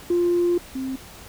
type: tone pair in turn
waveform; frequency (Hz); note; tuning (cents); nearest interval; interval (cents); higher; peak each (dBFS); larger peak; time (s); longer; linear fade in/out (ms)
sine; 349.2 / 263.5; F4 / C4; 0 / +12; perfect fourth; 488; first; -16 / -25; first; 0.1-0.58 / 0.75-0.96; first; 5
effects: tanh soft clip ceiling -13 dBFS + pink hiss -43 dBFS RMS until 1.28 s